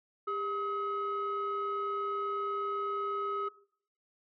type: tone pair together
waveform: sine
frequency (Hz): 400.9 / 1272.8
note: G4 / D#6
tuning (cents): +39 / +39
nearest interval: octave + minor sixth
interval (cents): 2000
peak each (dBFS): -35 / -31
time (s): 0.27-3.49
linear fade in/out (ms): 10
effects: noise-tail reverb RT60 0.6 s tail -20 dB re dry + tanh soft clip ceiling -27 dBFS

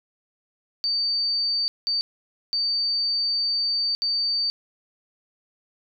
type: tone bursts at uneven times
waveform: sine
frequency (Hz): 4600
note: D8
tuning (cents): -37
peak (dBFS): -21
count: 4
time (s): 0.84-1.68 / 1.87-2.01 / 2.53-3.95 / 4.02-4.5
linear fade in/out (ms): 0
effects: none

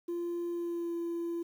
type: tone with pitch glide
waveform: sine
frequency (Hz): 344.9 to 339.4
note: F4 to F4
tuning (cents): -22 to -49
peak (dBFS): -30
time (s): 0.08-1.43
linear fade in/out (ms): 10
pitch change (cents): -27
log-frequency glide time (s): 0.51-0.94
effects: tanh soft clip ceiling -31 dBFS + 10-bit

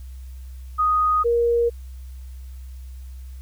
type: tone pair in turn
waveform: sine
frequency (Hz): 1244.5 / 471.2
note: D#6 / A#4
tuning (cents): 0 / +19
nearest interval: octave + perfect fourth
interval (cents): 1681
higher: first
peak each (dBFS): -16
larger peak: neither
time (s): 0.78-1.24 / 1.24-1.7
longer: neither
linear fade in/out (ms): 20
effects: added 64 Hz sine -34 dBFS peak until 3.41 s + white hiss -57 dBFS RMS until 3.41 s

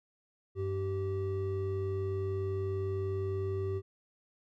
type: tone pair together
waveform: triangle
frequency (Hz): 96.58 / 386.3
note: G2 / G4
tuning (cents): -25 / -25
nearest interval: 2 octaves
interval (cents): 2400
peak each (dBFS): -32 / -32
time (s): 0.55-3.82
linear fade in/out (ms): 50
effects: none

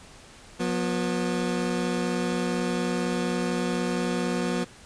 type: tone pair together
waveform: 25% pulse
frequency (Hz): 179.23 / 243.4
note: F3 / B3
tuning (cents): +45 / -25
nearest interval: perfect fourth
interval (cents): 530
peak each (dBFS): -24 / -24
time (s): 0.59-4.65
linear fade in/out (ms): 20
effects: pink hiss -49 dBFS RMS until 4.85 s + resampled to 22050 Hz

